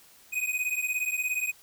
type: beating tone pair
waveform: square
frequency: 2489 / 2506 Hz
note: D#7 / D#7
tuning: 0 / +12 cents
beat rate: 17 Hz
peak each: -31 dBFS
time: 0.32-1.52 s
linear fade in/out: 20 ms
effects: white hiss -56 dBFS RMS until 1.62 s